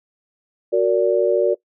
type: chord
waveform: sine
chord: Gb augmented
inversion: none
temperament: just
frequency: 370 / 462.5 / 578.1 Hz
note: Gb4 / Bb4 / D5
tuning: 0 / -14 / -27 cents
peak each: -18 dBFS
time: 0.72-1.55 s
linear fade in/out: 20 ms
effects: noise-tail reverb RT60 0.1 s tail -19 dB re dry